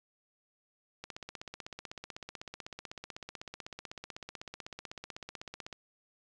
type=click train; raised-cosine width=0.2 ms; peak=-25 dBFS; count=76; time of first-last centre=1.04-5.728 s; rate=16 Hz; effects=resampled to 24000 Hz